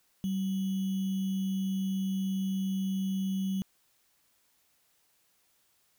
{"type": "tone with sample-and-hold", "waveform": "sine", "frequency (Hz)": 191.6, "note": "G3", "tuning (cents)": -39, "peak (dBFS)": -28, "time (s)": [0.24, 3.62], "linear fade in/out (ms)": 0, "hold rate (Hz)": 3150, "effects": ["white hiss -70 dBFS RMS until 5.98 s"]}